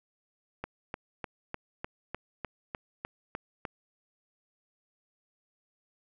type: click train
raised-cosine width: 0.5 ms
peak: -20 dBFS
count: 11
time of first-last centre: 0.64-3.652 s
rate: 3.32 Hz
effects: none